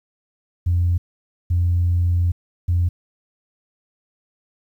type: tone bursts at uneven times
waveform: sine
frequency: 87.31 Hz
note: F2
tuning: in tune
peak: -14 dBFS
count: 3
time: 0.66-0.98 / 1.5-2.32 / 2.68-2.89 s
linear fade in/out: 10 ms
effects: tanh soft clip ceiling -11 dBFS + 9-bit